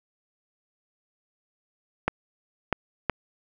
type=clicks; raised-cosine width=0.5 ms; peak=-7 dBFS; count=3; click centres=2.08 / 2.727 / 3.097 s; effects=none